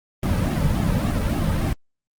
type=noise with flanger; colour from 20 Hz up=brown; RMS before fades=-21 dBFS; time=0.23-1.73 s; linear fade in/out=2 ms; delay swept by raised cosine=2 to 2.87 ms; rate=3.5 Hz; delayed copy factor=-0.8; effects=Opus 32 kbps